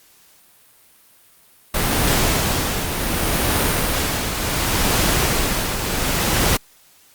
pink noise with tremolo, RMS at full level -17 dBFS, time 1.74-6.57 s, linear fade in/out 5 ms, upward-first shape triangle, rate 0.68 Hz, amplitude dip 55%, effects white hiss -52 dBFS RMS until 7.14 s + Opus 48 kbps

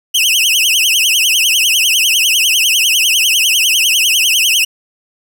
sawtooth tone with vibrato, 2853 Hz, F7, 36 cents sharp, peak -6 dBFS, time 0.14-4.65 s, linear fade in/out 10 ms, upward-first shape triangle, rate 10 Hz, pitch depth 250 cents each way, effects none

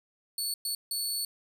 20% pulse tone bursts at uneven times, 4435 Hz, C#8, in tune, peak -24 dBFS, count 3, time 0.38-0.54 / 0.65-0.75 / 0.91-1.25 s, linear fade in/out 2 ms, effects none

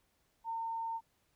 sine tone, 910 Hz, A#5, 42 cents flat, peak -35 dBFS, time 0.44-1.01 s, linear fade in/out 50 ms, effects pink hiss -75 dBFS RMS until 1.35 s

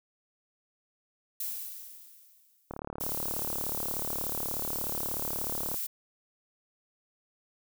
violet noise with exponential decay, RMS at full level -33 dBFS, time 1.4-2.78 s, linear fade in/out 5 ms, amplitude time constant 300 ms
click train, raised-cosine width 1 ms, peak -23 dBFS, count 112, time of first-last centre 2.71-5.743 s, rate 36.6 Hz
violet noise, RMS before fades -34 dBFS, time 3-5.87 s, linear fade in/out 10 ms
effects none

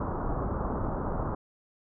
pink low-pass noise, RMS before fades -31 dBFS, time 0-1.35 s, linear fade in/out 5 ms, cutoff 1300 Hz, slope 48 dB/octave, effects none

